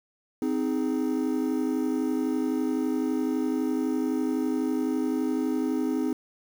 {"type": "chord", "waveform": "triangle", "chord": "Ab major", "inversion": "first", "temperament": "just", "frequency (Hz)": [259.6, 311.5, 415.3], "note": ["C4", "Eb4", "Ab4"], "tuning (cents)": [-13, 2, 0], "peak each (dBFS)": [-25, -26, -31], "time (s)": [0.42, 6.13], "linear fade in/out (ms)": 2, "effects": ["8-bit"]}